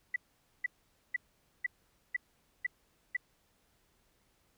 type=tone bursts; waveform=sine; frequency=1975.5 Hz; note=B6; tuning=in tune; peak=-28 dBFS; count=7; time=0.14-3.167 s; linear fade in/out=5 ms; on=21 ms; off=480 ms; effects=pink hiss -72 dBFS RMS until 4.57 s